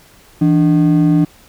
triangle ring-modulated tone, 230 Hz, A#3, 23 cents flat, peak -3 dBFS, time 0.41-1.25 s, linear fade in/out 10 ms, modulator 64.3 Hz, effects tanh soft clip ceiling 0 dBFS + pink hiss -46 dBFS RMS until 1.48 s

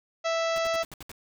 harmonic tone, 659.3 Hz, E5, in tune, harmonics 1 / 2 / 3 / 4 / 5 / 6 / 7 / 8 / 9 / 10, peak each -26 / -32 / -36 / -38 / -40 / -42 / -43 / -44 / -45 / -46 dBFS, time 0.24-0.84 s, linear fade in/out 20 ms
pink noise bursts, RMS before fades -42 dBFS, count 7, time 0.56-1.116 s, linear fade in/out 0 ms, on 22 ms, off 67 ms
effects none

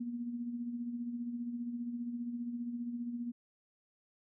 sine tone with tremolo, 238.9 Hz, A#3, 43 cents sharp, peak -34 dBFS, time 0-3.32 s, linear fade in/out 10 ms, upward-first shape sine, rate 15 Hz, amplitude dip 50%, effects none

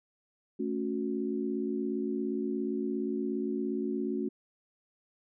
sine chord, F# minor, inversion first, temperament equal with one note detuned, 220 / 277.2 / 365.1 Hz, A3 / C#4 / F#4, 0 / 0 / -23 cents, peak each -34 dBFS, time 0.59-4.29 s, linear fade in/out 10 ms, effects none

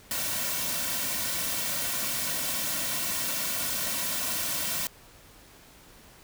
white noise with comb filter, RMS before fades -30 dBFS, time 0.11-4.87 s, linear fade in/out 0 ms, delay 2.4 ms, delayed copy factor -0.65, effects pink hiss -53 dBFS RMS until 6.23 s

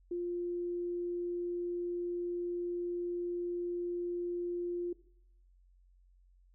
sine tone, 350 Hz, F4, 4 cents sharp, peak -33 dBFS, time 0.11-4.93 s, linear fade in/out 5 ms, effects noise-tail reverb RT60 0.7 s tail -19 dB re dry + added 45 Hz sine -61 dBFS peak until 6.54 s

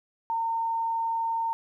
sine tone, 912 Hz, A#5, 38 cents flat, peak -25 dBFS, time 0.3-1.53 s, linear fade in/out 0 ms, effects 11-bit

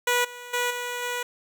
10% pulse tone with level steps, 488.2 Hz, B4, 20 cents flat, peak -12 / -30 / -15 / -21 / -19 dBFS, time 0.07-1.23 s, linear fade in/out 5 ms, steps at 0.24 / 0.53 / 0.7 / 1.02 s, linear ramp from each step 10 ms, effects none

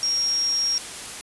sine tone in noise, 5588 Hz, F8, in tune, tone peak -20 dBFS, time 0.03-0.78 s, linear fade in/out 0 ms, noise white, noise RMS -35 dBFS, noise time 0-1.21 s, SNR +12 dB, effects resampled to 24000 Hz

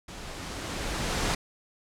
pink noise with level ramp, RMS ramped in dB -42 to -26 dBFS, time 0.08-1.35 s, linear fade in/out 5 ms, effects low-pass 8000 Hz 12 dB/octave

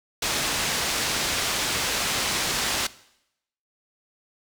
white low-pass noise, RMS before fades -26 dBFS, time 0.22-2.87 s, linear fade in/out 5 ms, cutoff 6100 Hz, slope 12 dB/octave, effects noise-tail reverb RT60 0.8 s tail -19 dB re dry

